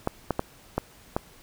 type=clicks; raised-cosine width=1 ms; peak=-10 dBFS; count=5; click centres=0.074 / 0.307 / 0.394 / 0.78 / 1.165 s; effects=pink hiss -53 dBFS RMS until 1.42 s